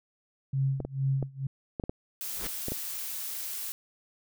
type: tone with tremolo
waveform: sine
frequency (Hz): 135.4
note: C#3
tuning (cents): -40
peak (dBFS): -23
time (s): 0.53-1.47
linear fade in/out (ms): 5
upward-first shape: sine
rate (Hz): 2.2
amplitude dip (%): 95
type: clicks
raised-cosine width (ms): 2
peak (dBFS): -20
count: 8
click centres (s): 0.803 / 0.85 / 1.227 / 1.798 / 1.838 / 1.895 / 2.684 / 2.72
type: noise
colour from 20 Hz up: blue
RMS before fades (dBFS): -36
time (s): 2.21-3.72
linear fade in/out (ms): 0
type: noise with exponential growth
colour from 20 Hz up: pink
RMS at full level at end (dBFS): -33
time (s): 2.25-2.47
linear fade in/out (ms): 1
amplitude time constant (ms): 46
effects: none